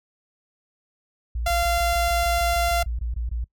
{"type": "tone bursts", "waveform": "sine", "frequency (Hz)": 58.27, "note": "A#1", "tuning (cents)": 0, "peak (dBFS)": -24, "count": 14, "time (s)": [1.35, 3.443], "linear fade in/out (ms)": 5, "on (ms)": 130, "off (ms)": 21}
{"type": "tone", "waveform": "sawtooth", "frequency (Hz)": 690, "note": "F5", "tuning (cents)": -21, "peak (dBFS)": -17, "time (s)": [1.46, 2.83], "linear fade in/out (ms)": 5}
{"effects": ["noise-tail reverb RT60 0.1 s tail -22 dB re dry"]}